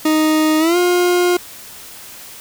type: tone with pitch glide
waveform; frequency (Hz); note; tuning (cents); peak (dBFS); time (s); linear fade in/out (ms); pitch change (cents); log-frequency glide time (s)
40% pulse; 311.1 to 355.3; D#4 to F4; 0 to +30; -11; 0.05-1.37; 5; +230; 0.59-0.77
effects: white hiss -36 dBFS RMS until 2.4 s